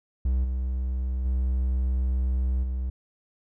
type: tone with level steps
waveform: triangle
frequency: 63.7 Hz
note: C2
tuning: 46 cents flat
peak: -19 / -23 / -20 / -24 dBFS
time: 0.25-2.9 s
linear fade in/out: 5 ms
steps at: 0.44 / 1.25 / 2.63 s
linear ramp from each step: 5 ms
effects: none